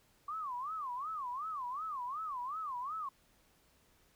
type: tone with vibrato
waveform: sine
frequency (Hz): 1125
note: C#6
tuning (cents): +25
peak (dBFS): -37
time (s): 0.28-3.09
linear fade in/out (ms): 5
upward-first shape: sine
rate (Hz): 2.7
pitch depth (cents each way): 260
effects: pink hiss -69 dBFS RMS until 4.15 s